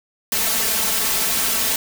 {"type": "noise with comb filter", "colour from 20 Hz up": "white", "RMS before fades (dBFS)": -20, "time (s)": [0.32, 1.76], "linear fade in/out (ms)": 2, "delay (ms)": 4.5, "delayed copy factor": 0.9, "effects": []}